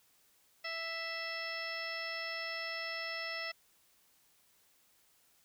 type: harmonic tone with a mistuned harmonic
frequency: 660 Hz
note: E5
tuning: 2 cents sharp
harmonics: 1 / 2 / 3 / 4 / 5 / 6 / 7 / 8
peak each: -46 / -47 / -41 / -45 / -51 / -54 / -52 / -44 dBFS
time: 0.64-3.52 s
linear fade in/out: 10 ms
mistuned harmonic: 7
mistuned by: -89 cents
effects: white hiss -69 dBFS RMS until 5.44 s